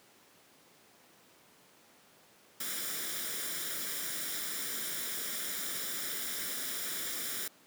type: noise with comb filter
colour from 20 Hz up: white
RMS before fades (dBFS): -37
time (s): 2.6-7.48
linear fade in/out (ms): 5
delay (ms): 0.56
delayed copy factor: +0.65
effects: pink hiss -61 dBFS RMS until 7.66 s + high-pass 200 Hz 12 dB/octave